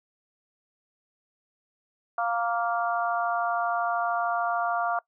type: harmonic tone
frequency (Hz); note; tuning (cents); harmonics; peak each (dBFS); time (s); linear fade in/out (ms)
233.1; A#3; 0; 3 / 4 / 5 / 6; -27 / -34 / -30 / -32; 2.18-4.99; 2
effects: noise-tail reverb RT60 0.1 s tail -21 dB re dry